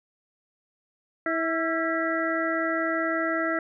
harmonic tone with a mistuned harmonic, 325.7 Hz, E4, 21 cents flat, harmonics 1 / 2 / 4 / 5 / 6, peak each -29 / -29 / -30 / -33 / -31 dBFS, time 1.26-3.59 s, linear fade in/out 2 ms, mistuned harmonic 4, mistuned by +54 cents, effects none

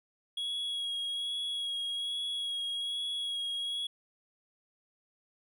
triangle tone with vibrato, 3322 Hz, G#7, in tune, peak -31 dBFS, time 0.37-3.87 s, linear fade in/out 5 ms, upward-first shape sine, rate 1.2 Hz, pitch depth 18 cents each way, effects none

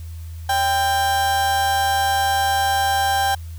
35% pulse tone with amplitude modulation, 790 Hz, G5, 13 cents sharp, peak -13 dBFS, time 0.49-3.35 s, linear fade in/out 5 ms, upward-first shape sine, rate 230 Hz, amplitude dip 45%, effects added 82 Hz sine -30 dBFS peak until 3.58 s + white hiss -50 dBFS RMS until 3.58 s

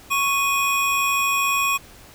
square tone pair together, 1108.7 / 2489 Hz, C#6 / D#7, 0 / 0 cents, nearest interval octave + major second, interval 1400 cents, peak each -22 dBFS, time 0.1-1.78 s, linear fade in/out 20 ms, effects pink hiss -46 dBFS RMS until 2.14 s

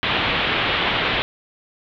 white low-pass noise, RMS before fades -21 dBFS, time 0.03-1.22 s, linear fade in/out 0 ms, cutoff 3600 Hz, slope 48 dB/octave, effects none

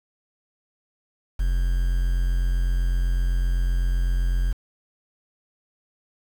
triangle tone with quantisation, 43.94 Hz, F1, 11 cents sharp, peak -17 dBFS, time 1.39-4.53 s, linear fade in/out 10 ms, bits 7, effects none

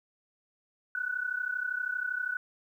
sine tone pair together, 1468 / 1500.6 Hz, F#6 / F#6, -14 / +24 cents, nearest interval unison, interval 38 cents, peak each -33 / -33 dBFS, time 0.95-2.37 s, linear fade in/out 2 ms, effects 11-bit

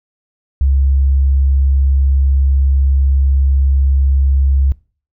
sine tone, 68 Hz, C#2, 33 cents flat, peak -9 dBFS, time 0.61-4.72 s, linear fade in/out 0 ms, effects noise-tail reverb RT60 0.4 s tail -22 dB re dry

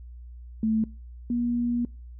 sine tone pair in turn, 220 / 239.7 Hz, A3 / A#3, 0 / +48 cents, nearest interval minor second, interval 148 cents, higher second, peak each -21 / -23 dBFS, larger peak first, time 0.63-0.84 / 1.3-1.85 s, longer second, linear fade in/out 2 ms, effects noise-tail reverb RT60 0.4 s tail -25 dB re dry + added 60 Hz sine -40 dBFS peak until 2.19 s

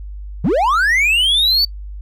triangle linear sweep, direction up, 117.8 to 4583 Hz, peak -10 dBFS, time 0.44-1.65 s, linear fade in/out 5 ms, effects noise-tail reverb RT60 0.1 s tail -26 dB re dry + added 50 Hz sine -27 dBFS peak until 2.01 s

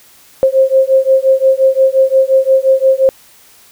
sine beating tone pair, 528 / 533.7 Hz, C5 / C5, +16 / +34 cents, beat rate 5.7 Hz, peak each -10 dBFS, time 0.43-3.09 s, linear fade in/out 0 ms, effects white hiss -44 dBFS RMS until 3.71 s

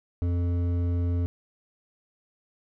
sine tone with hard clipping, 87.31 Hz, F2, in tune, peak -25 dBFS, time 0.22-1.26 s, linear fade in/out 0 ms, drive 10 dB, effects none

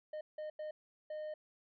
triangle tone bursts at uneven times, 613 Hz, D#5, 26 cents flat, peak -38 dBFS, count 4, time 0.13-0.21 / 0.38-0.5 / 0.59-0.71 / 1.1-1.34 s, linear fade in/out 5 ms, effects resampled to 11025 Hz

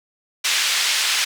pink band-pass noise, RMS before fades -20 dBFS, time 0.44-1.25 s, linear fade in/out 10 ms, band 2300 to 6500 Hz, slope 12 dB/octave, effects none

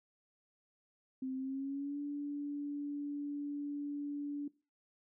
sine tone with pitch glide, 261.6 to 288.6 Hz, C4 to D4, 0 to -30 cents, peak -36 dBFS, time 1.22-4.48 s, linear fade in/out 5 ms, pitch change +170 cents, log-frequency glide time 1.36-1.99 s, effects noise-tail reverb RT60 0.3 s tail -20 dB re dry

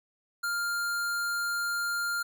square tone, 1400 Hz, F6, 4 cents sharp, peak -29 dBFS, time 0.43-2.23 s, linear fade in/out 10 ms, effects none

